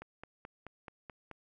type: click train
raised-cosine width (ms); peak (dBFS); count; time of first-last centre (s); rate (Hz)
0.5; -30; 7; 0.02-1.313; 4.64
effects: none